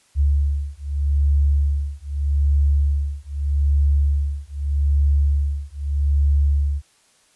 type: beating tone pair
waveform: sine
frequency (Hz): 71 / 71.81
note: C#2 / D2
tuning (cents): +42 / -38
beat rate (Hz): 0.81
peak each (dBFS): -19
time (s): 0.15-6.82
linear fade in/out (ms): 50
effects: white hiss -58 dBFS RMS until 7.35 s + resampled to 24000 Hz